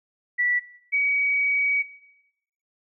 sine tone pair in turn, 1957 / 2264 Hz, B6 / C#7, -16 / +36 cents, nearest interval minor third, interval 252 cents, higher second, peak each -19 / -19 dBFS, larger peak neither, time 0.38-0.6 / 0.92-1.83 s, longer second, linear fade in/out 20 ms, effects noise-tail reverb RT60 0.9 s tail -18 dB re dry

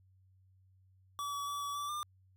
square tone with pitch steps, 1147 / 1139 / 1150 / 1142 / 1159 / 1198 Hz, D6 / C#6 / D6 / D6 / D6 / D6, -41 / +47 / -37 / -49 / -23 / +34 cents, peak -37 dBFS, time 1.19-2.03 s, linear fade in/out 0 ms, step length 140 ms, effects added 94 Hz sine -63 dBFS peak until 2.36 s

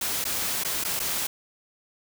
white noise with dropouts, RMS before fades -28 dBFS, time 0.01-1.27 s, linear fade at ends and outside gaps 5 ms, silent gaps 0.242-0.251 / 0.637-0.647 / 0.839-0.847 / 0.994-0.999 s, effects none

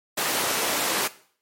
pink high-pass noise, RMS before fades -25 dBFS, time 0.17-1.08 s, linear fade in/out 10 ms, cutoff 350 Hz, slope 12 dB/octave, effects noise-tail reverb RT60 0.5 s tail -17 dB re dry + MP3 64 kbps

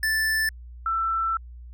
square / sine tone pair in turn, 1760 / 1334.2 Hz, A6 / E6, 0 / +20 cents, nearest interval perfect fourth, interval 480 cents, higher first, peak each -22 dBFS, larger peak neither, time 0.03-0.49 / 0.86-1.37 s, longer second, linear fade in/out 2 ms, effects added 60 Hz sine -39 dBFS peak until 1.73 s

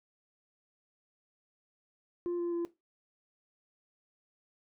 sine tone with pitch steps, 349.2 / 345.4 / 341.6 Hz, F4 / F4 / F4, 0 / -19 / -38 cents, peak -28 dBFS, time 2.26-2.65 s, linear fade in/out 0 ms, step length 130 ms, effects noise-tail reverb RT60 0.2 s tail -18 dB re dry + tanh soft clip ceiling -30 dBFS

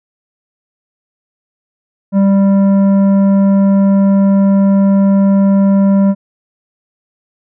sine tone with tanh clipping, 196.7 Hz, G3, 6 cents sharp, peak -8 dBFS, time 2.12-6.15 s, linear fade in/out 50 ms, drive 10 dB, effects none

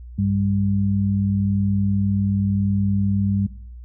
sine tone pair together, 99.1 / 198.2 Hz, G2 / G3, +19 / +19 cents, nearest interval octave, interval 1200 cents, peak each -20 dBFS, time 0.18-3.47 s, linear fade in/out 10 ms, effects noise-tail reverb RT60 0.6 s tail -20 dB re dry + added 60 Hz sine -35 dBFS peak until 3.84 s

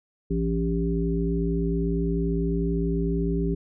harmonic tone with a mistuned harmonic, 56.7 Hz, A#1, 47 cents flat, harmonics 1 / 3 / 5 / 7, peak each -27 / -26 / -30 / -29 dBFS, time 0.3-3.55 s, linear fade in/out 10 ms, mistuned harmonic 5, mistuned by -27 cents, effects none

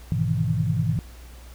sine chord, E major seventh, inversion first, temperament just, 103.01 / 123.61 / 154.51 / 164.81 Hz, G#2 / B2 / D#3 / E3, -14 / +2 / -12 / 0 cents, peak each -26 dBFS, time 0.12-0.99 s, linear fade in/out 0 ms, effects added 60 Hz sine -41 dBFS peak until 1.54 s + pink hiss -50 dBFS RMS until 1.54 s

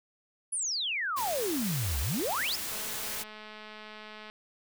sine exponential two-way sweep, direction down then up, 10548 to 61.6 to 5680 Hz, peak -29 dBFS, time 0.52-2.56 s, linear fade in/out 10 ms, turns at 2 s
white noise, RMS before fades -36 dBFS, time 1.16-3.24 s, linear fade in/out 20 ms
click train, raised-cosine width 0.3 ms, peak -30 dBFS, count 339, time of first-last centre 2.72-4.299 s, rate 214 Hz
effects none

